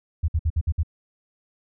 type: tone bursts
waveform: sine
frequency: 80 Hz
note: D#2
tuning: 49 cents sharp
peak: -18 dBFS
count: 6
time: 0.23-0.833 s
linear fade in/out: 10 ms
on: 53 ms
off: 57 ms
effects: none